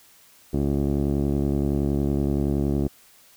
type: tone with low-pass filter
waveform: 15% pulse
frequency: 70.7 Hz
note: C#2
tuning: 35 cents sharp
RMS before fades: -23 dBFS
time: 0.53-2.88 s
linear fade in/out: 10 ms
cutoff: 420 Hz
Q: 3
effects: white hiss -54 dBFS RMS until 3.36 s